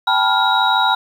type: tone cluster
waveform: sine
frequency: 782 / 875 / 981 / 1404 / 3828 Hz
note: G5 / A5 / B5 / F6 / A#7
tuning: -4 / -10 / -12 / +9 / +45 cents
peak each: -19 dBFS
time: 0.07-0.95 s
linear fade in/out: 5 ms
effects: 7-bit